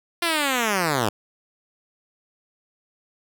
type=linear sweep; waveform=5% pulse; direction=down; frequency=349.2 to 98 Hz; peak=-9 dBFS; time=0.22-1.09 s; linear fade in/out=5 ms; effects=none